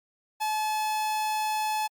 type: tone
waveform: 45% pulse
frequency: 860 Hz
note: A5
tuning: 40 cents flat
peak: -26 dBFS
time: 0.4-1.88 s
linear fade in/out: 20 ms
effects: Opus 48 kbps